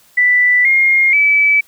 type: tone with pitch steps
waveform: sine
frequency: 1979 / 2133 / 2300 Hz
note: B6 / C7 / D7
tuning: +3 / +33 / -37 cents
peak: -8 dBFS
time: 0.17-1.61 s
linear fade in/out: 10 ms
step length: 480 ms
effects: white hiss -50 dBFS RMS until 1.67 s